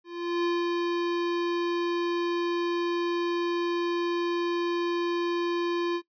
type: tone with ADSR envelope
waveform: square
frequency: 345.6 Hz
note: F4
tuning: 18 cents flat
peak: -24 dBFS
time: 0.04-6.02 s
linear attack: 400 ms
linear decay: 200 ms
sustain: -2 dB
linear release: 66 ms
effects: noise-tail reverb RT60 0.1 s tail -19 dB re dry + resampled to 11025 Hz